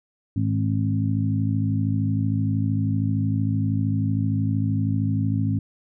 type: harmonic tone with a mistuned harmonic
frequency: 53 Hz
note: G#1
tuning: 36 cents sharp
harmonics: 2 / 3 / 4 / 5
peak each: -22 / -28 / -28 / -27 dBFS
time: 0.36-5.59 s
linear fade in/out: 5 ms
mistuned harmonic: 5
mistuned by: +17 cents
effects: none

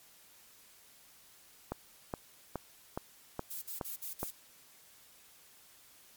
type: click train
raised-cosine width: 1 ms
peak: -21 dBFS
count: 7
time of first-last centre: 1.72-4.23 s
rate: 2.39 Hz
type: noise bursts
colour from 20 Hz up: violet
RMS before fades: -41 dBFS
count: 5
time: 3.5-4.308 s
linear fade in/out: 10 ms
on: 120 ms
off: 52 ms
effects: white hiss -60 dBFS RMS until 6.16 s + MP3 96 kbps

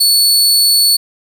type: tone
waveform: sawtooth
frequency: 4435 Hz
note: C#8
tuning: in tune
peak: -5 dBFS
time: 0-0.97 s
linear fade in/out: 10 ms
effects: none

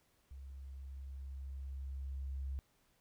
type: tone with level ramp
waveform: sine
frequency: 67.5 Hz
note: C#2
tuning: 45 cents flat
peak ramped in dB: -47 to -37 dBFS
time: 0.31-2.59 s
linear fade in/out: 0 ms
effects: pink hiss -74 dBFS RMS until 3 s

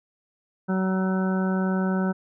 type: harmonic tone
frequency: 188.3 Hz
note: F#3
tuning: 31 cents sharp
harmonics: 1 / 2 / 3 / 4 / 5 / 7 / 8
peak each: -22 / -31 / -34 / -37 / -37 / -37 / -36 dBFS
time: 0.68-2.13 s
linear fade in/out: 20 ms
effects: none

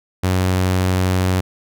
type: tone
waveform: sawtooth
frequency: 92.5 Hz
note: F#2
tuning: in tune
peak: -11 dBFS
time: 0.23-1.41 s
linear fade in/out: 10 ms
effects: none

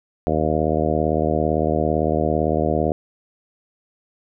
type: harmonic tone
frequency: 77.78 Hz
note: D#2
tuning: in tune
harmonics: 1 / 2 / 3 / 4 / 5 / 6 / 7 / 8 / 9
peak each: -26 / -26 / -26 / -26 / -26 / -26 / -26 / -26 / -26 dBFS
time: 0.27-2.92 s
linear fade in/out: 0 ms
effects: none

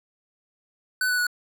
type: tone with pitch steps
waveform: square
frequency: 1502 / 1483.9 / 1466 Hz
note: F#6 / F#6 / F#6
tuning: +26 / +5 / -16 cents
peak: -22 dBFS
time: 1.01-1.268 s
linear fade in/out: 2 ms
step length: 86 ms
effects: none

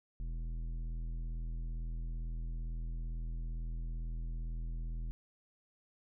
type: tone with tanh clipping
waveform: sine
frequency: 41.12 Hz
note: E1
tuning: 4 cents flat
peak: -38 dBFS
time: 0.2-5.11 s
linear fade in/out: 0 ms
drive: 11 dB
effects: none

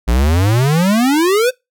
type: exponential sweep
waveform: square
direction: up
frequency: 55 to 523.3 Hz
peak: -11 dBFS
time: 0.07-1.51 s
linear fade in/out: 20 ms
effects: noise-tail reverb RT60 0.2 s tail -24 dB re dry

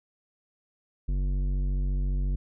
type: tone with tanh clipping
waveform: sine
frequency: 47.24 Hz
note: F#1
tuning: 37 cents sharp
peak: -26 dBFS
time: 1.08-2.36 s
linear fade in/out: 10 ms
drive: 12 dB
effects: none

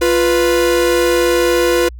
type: tone pair together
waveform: 45% pulse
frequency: 349.1 / 492.9 Hz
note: F4 / B4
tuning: -1 / -3 cents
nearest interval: tritone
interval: 598 cents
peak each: -14 dBFS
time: 0.01-1.89 s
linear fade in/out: 10 ms
effects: added 60 Hz sine -29 dBFS peak until 1.99 s

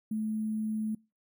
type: tone with sample-and-hold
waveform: sine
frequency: 216.5 Hz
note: A3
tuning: 28 cents flat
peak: -29 dBFS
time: 0.11-0.95 s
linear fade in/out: 5 ms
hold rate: 11025 Hz
effects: noise-tail reverb RT60 0.3 s tail -26 dB re dry

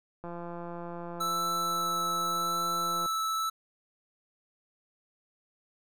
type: click train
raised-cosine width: 1 ms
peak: -27 dBFS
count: 486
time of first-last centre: 0.24-3.06 s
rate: 172 Hz
type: tone with vibrato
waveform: square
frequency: 1318.5 Hz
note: E6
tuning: in tune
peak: -29 dBFS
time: 1.2-3.5 s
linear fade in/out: 10 ms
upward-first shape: sine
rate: 0.85 Hz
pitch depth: 9 cents each way
effects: none

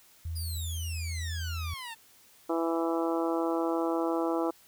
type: tone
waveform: sine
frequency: 82.41 Hz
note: E2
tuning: in tune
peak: -32 dBFS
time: 0.25-1.74 s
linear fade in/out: 5 ms
type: exponential sweep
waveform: 15% pulse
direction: down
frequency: 4978 to 880 Hz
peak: -32 dBFS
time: 0.35-1.95 s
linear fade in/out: 20 ms
type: harmonic tone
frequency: 165.7 Hz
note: E3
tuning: 9 cents sharp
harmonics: 2 / 3 / 4 / 5 / 6 / 7 / 8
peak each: -29 / -33 / -35 / -37 / -39 / -40 / -41 dBFS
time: 2.49-4.51 s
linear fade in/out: 10 ms
effects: white hiss -59 dBFS RMS until 4.67 s

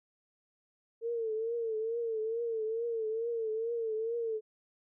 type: tone with vibrato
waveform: sine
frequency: 452.4 Hz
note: A4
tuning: 48 cents sharp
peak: -31 dBFS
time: 1.01-4.41 s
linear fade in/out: 50 ms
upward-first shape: triangle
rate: 2.3 Hz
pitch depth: 85 cents each way
effects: none

